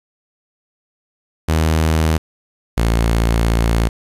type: tone pair in turn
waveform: sawtooth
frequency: 79.5 / 56.75 Hz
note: D#2 / A#1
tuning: +38 / -46 cents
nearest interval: tritone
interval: 584 cents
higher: first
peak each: -9 dBFS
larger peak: neither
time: 1.48-2.18 / 2.77-3.89 s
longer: second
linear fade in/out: 10 ms
effects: resampled to 32000 Hz + 7-bit